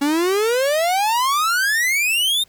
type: exponential sweep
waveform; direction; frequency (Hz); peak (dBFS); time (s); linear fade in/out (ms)
45% pulse; up; 277.2 to 3729; -16; 0.01-2.44; 10
effects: pink hiss -55 dBFS RMS until 2.48 s